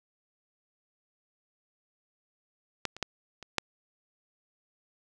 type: clicks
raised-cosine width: 0.2 ms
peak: -12 / -26 / -12 / -26 / -8 dBFS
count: 5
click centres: 2.853 / 2.966 / 3.027 / 3.427 / 3.583 s
effects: none